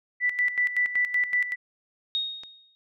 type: tone with tremolo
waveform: sine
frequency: 1975.5 Hz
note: B6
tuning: in tune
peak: -20 dBFS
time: 0.2-1.56 s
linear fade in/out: 50 ms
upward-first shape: square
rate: 5.3 Hz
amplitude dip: 70%
type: tone with exponential decay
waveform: sine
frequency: 3729 Hz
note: A#7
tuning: in tune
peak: -22 dBFS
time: 2.15-2.75 s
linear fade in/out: 0 ms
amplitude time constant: 130 ms
type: click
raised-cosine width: 0.2 ms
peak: -27 dBFS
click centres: 2.435 s
effects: none